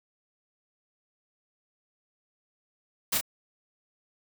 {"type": "noise with echo", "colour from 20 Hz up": "white", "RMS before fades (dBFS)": -26, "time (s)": [3.12, 3.18], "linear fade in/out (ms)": 10, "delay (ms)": 32, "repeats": 1, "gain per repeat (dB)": -4, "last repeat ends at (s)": 3.212, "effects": []}